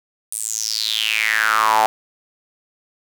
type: tone with high-pass filter sweep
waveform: sawtooth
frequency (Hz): 109.7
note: A2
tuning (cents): -5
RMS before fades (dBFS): -19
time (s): 0.32-1.86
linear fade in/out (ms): 0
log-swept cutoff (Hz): 9600 to 770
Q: 6.7
effects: 7-bit